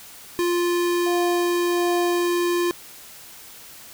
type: tone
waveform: square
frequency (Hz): 349.2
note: F4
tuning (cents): 0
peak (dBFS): -20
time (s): 0.39-2.71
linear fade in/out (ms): 0
type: tone with tremolo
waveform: sine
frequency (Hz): 704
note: F5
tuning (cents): +14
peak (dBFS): -25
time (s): 1.06-2.28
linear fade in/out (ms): 5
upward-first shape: sine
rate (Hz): 1.4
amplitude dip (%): 90
effects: white hiss -43 dBFS RMS until 3.93 s